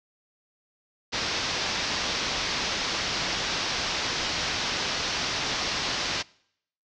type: low-pass noise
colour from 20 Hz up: white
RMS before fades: -29 dBFS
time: 1.12-6.23 s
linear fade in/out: 20 ms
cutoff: 5800 Hz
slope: 48 dB/octave
effects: noise-tail reverb RT60 0.7 s tail -24 dB re dry